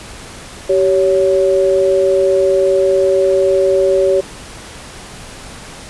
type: tone pair together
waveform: sine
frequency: 385.5 / 560 Hz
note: G4 / C#5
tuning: -29 / +18 cents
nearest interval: tritone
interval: 647 cents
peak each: -12 dBFS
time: 0.69-4.21 s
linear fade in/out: 10 ms
effects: pink hiss -33 dBFS RMS until 5.89 s + resampled to 24000 Hz